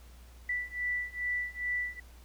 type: beating tone pair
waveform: sine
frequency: 1969 / 1971.4 Hz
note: B6 / B6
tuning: -6 / -4 cents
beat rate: 2.4 Hz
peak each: -35 / -34 dBFS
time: 0.49-2 s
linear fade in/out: 5 ms
effects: added 60 Hz sine -50 dBFS peak until 2.24 s + pink hiss -60 dBFS RMS until 2.24 s